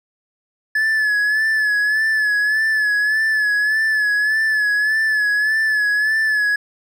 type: tone with vibrato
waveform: triangle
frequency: 1720 Hz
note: A6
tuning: 40 cents flat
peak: -13 dBFS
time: 0.75-6.56 s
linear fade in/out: 5 ms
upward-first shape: sine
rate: 1.7 Hz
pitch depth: 49 cents each way
effects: none